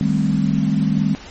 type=chord; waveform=sine; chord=A half-diminished seventh; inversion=second; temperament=equal with one note detuned; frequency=155.56 / 199.19 / 220 / 261.6 Hz; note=Eb3 / G3 / A3 / C4; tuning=0 / +28 / 0 / 0 cents; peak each=-20 / -18 / -22 / -23 dBFS; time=0.01-1.15 s; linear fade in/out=0 ms; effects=pink hiss -38 dBFS RMS until 1.3 s + MP3 32 kbps